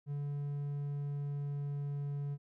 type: tone with pitch glide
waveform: triangle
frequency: 143.7 to 142.79 Hz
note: D3 to D3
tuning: -37 to -48 cents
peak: -33 dBFS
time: 0.06-2.38 s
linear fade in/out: 50 ms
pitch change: -11 cents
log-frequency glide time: 0.25-2.17 s
effects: none